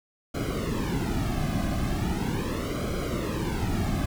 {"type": "noise with flanger", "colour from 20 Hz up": "brown", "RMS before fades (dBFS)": -28, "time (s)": [0.34, 4.06], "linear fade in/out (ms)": 10, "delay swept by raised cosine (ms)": [1.1, 2.2], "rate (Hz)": 0.39, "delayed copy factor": -0.85, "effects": []}